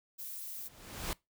violet noise, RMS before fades -43 dBFS, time 0.18-0.69 s, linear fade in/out 20 ms
pink noise with exponential growth, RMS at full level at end -35 dBFS, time 0.44-1.13 s, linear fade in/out 0 ms, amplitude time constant 150 ms
effects noise-tail reverb RT60 0.2 s tail -23 dB re dry

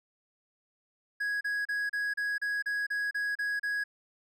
triangle tone bursts, 1661.2 Hz, G#6, in tune, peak -27 dBFS, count 11, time 1.2-3.84 s, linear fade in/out 10 ms, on 210 ms, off 33 ms, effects none

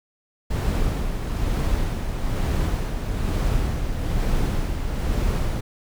brown noise with tremolo, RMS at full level -21 dBFS, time 0.5-5.61 s, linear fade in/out 10 ms, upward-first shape sine, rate 1.1 Hz, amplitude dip 45%, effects none

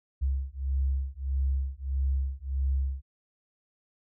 sine beating tone pair, 66.6 / 68.2 Hz, C2 / C#2, +31 / -28 cents, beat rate 1.6 Hz, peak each -29 dBFS, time 0.21-3.02 s, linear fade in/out 20 ms, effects none

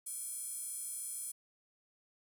square tone with high-pass filter, 468.4 Hz, A#4, 8 cents sharp, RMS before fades -42 dBFS, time 0.06-1.32 s, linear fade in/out 10 ms, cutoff 9600 Hz, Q 4.9, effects none

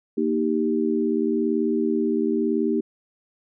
sine chord, Eb major, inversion second, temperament equal, 233.1 / 311.1 / 392 Hz, Bb3 / Eb4 / G4, 0 / 0 / 0 cents, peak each -24 dBFS, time 0.17-2.81 s, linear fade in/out 10 ms, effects none

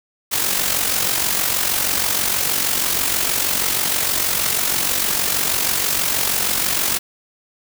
white noise with amplitude modulation, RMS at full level -17 dBFS, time 0.31-6.99 s, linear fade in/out 20 ms, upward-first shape sine, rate 46.3 Hz, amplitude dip 55%, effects none

